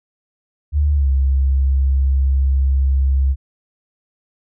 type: tone with pitch glide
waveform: sine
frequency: 73.42 to 67.33 Hz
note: D2 to C#2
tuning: 0 to -50 cents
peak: -12 dBFS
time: 0.72-3.36 s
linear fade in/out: 50 ms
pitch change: -150 cents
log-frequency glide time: 0.93-1.09 s
effects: none